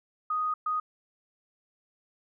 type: tone bursts at uneven times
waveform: sine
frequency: 1244.5 Hz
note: D#6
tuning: in tune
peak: -26 dBFS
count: 2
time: 0.3-0.54 / 0.66-0.8 s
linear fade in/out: 5 ms
effects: none